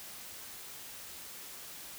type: silence
effects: white hiss -47 dBFS RMS until 1.98 s